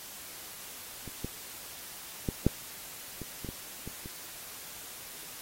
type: clicks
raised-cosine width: 3 ms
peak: -29 / -21 / -16 / -9 / -26 / -26 / -26 / -26 / -30 dBFS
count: 9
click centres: 1.077 / 1.246 / 2.288 / 2.466 / 3.217 / 3.447 / 3.489 / 3.876 / 4.059 s
effects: white hiss -45 dBFS RMS until 5.41 s + AAC 48 kbps